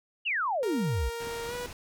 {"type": "exponential sweep", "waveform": "sine", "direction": "down", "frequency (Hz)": [3017, 51.91], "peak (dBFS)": -26, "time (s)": [0.25, 1.1], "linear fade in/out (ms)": 20}
{"type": "tone with pitch glide", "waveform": "sawtooth", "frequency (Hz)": [466.2, 488], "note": ["A#4", "B4"], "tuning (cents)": [0, -21], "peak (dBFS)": -30, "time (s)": [0.63, 1.66], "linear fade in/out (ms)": 0, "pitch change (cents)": 79, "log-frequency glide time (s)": [1.47, 1.54]}
{"type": "low-pass noise", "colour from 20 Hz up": "pink", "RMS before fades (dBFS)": -44, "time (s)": [1.2, 1.73], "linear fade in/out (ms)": 2, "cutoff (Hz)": 9800, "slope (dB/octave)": 12}
{"type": "clicks", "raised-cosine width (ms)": 3, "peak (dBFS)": -32, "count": 3, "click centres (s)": [1.271, 1.49, 1.552]}
{"effects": []}